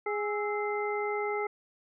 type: harmonic tone with a mistuned harmonic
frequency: 415.3 Hz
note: G#4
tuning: in tune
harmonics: 1 / 2 / 3 / 5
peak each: -31 / -35 / -38 / -37 dBFS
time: 0.06-1.47 s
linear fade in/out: 5 ms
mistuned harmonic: 3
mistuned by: +89 cents
effects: none